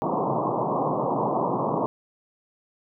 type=band-pass noise; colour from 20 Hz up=white; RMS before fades=-25 dBFS; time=0.02-1.86 s; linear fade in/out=0 ms; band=120 to 1100 Hz; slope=96 dB/octave; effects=none